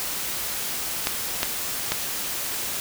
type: clicks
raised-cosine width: 0.2 ms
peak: -4 dBFS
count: 3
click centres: 1.071 / 1.431 / 1.92 s
effects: white hiss -29 dBFS RMS until 2.8 s